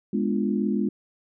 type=chord; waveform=sine; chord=G# diminished seventh; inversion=none; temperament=equal; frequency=207.7 / 246.9 / 293.7 / 349.2 Hz; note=G#3 / B3 / D4 / F4; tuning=0 / 0 / 0 / 0 cents; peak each=-24 / -28 / -30 / -30 dBFS; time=0.13-0.89 s; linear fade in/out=5 ms; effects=none